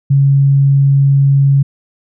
sine tone, 138.59 Hz, C#3, in tune, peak -6 dBFS, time 0.1-1.63 s, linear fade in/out 10 ms, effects none

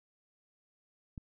click, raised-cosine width 5 ms, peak -30 dBFS, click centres 1.178 s, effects none

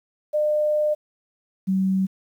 sine tone pair in turn, 603 / 190.38 Hz, D5 / F#3, +46 / +50 cents, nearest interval octave + minor sixth, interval 1996 cents, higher first, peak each -18 dBFS, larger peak neither, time 0.33-0.95 / 1.67-2.07 s, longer first, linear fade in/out 20 ms, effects 9-bit

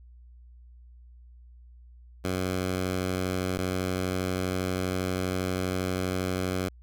10% pulse tone pair in turn, 92.5 / 92.5 Hz, F#2 / F#2, 0 / 0 cents, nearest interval unison, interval 0 cents, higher neither, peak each -19 dBFS, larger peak neither, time 2.24-3.58 / 3.58-6.69 s, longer second, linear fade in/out 10 ms, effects added 60 Hz sine -48 dBFS peak until 6.82 s

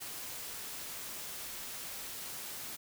white noise, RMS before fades -43 dBFS, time 0-2.77 s, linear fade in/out 20 ms, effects none

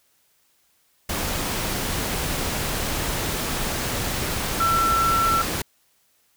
sine tone in noise, 1343 Hz, E6, 32 cents sharp, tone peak -18 dBFS, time 4.6-5.42 s, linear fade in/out 5 ms, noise pink, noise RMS -26 dBFS, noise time 1.09-5.62 s, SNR +5 dB, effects white hiss -64 dBFS RMS until 6.36 s

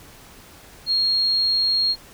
sine tone, 4260 Hz, C8, 30 cents sharp, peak -17 dBFS, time 0.86-1.96 s, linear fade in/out 50 ms, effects pink hiss -46 dBFS RMS until 2.13 s

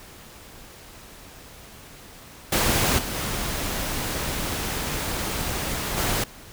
pink noise with level steps, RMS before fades -21 / -30 / -28 / -24 dBFS, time 2.52-6.24 s, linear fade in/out 5 ms, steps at 2.98 / 3.14 / 5.97 s, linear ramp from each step 10 ms, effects pink hiss -45 dBFS RMS until 6.52 s

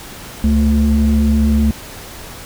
sine tone pair together, 70.63 / 220 Hz, C#2 / A3, +33 / 0 cents, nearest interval octave + minor sixth, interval 1967 cents, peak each -11 dBFS, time 0.44-1.71 s, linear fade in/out 0 ms, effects tanh soft clip ceiling -6 dBFS + pink hiss -33 dBFS RMS until 2.45 s

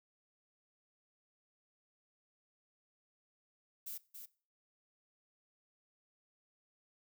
violet noise with echo, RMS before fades -44 dBFS, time 3.86-3.98 s, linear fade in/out 10 ms, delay 280 ms, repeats 1, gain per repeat -6 dB, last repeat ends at 4.26 s, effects noise-tail reverb RT60 0.4 s tail -20 dB re dry

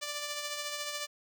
5% pulse tone with tremolo, 588 Hz, D5, 2 cents sharp, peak -22 dBFS, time 0.01-1.07 s, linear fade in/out 20 ms, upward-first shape triangle, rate 14 Hz, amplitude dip 45%, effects none

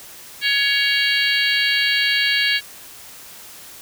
harmonic tone with a mistuned harmonic, 560 Hz, C#5, 18 cents sharp, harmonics 3 / 4 / 5 / 6 / 7 / 8, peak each -21 / -22 / -23 / -24 / -24 / -25 dBFS, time 0.41-2.61 s, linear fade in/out 50 ms, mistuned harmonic 6, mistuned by -62 cents, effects white hiss -40 dBFS RMS until 3.81 s

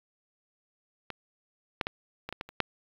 clicks, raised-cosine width 0.3 ms, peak -20 / -11 / -15 / -20 / -20 / -18 / -29 / -8 dBFS, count 8, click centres 1.103 / 1.812 / 1.869 / 2.29 / 2.326 / 2.411 / 2.49 / 2.603 s, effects low-pass 5000 Hz 12 dB/octave + 8-bit

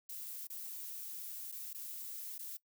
violet noise with dropouts, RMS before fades -45 dBFS, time 0.09-2.57 s, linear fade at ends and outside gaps 5 ms, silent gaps 0.471-0.5 / 1.517-1.522 / 1.732-1.746 / 2.381-2.391 s, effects noise-tail reverb RT60 0.1 s tail -20 dB re dry

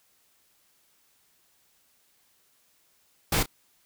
pink noise with echo, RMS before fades -24 dBFS, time 3.32-3.43 s, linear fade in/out 5 ms, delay 31 ms, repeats 1, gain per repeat -15 dB, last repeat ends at 3.461 s, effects white hiss -66 dBFS RMS until 3.85 s

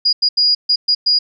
sine tone bursts at uneven times, 4881 Hz, D#8, 34 cents flat, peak -10 dBFS, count 6, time 0.05-0.13 / 0.22-0.29 / 0.37-0.55 / 0.69-0.76 / 0.88-0.95 / 1.06-1.19 s, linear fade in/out 10 ms, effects none

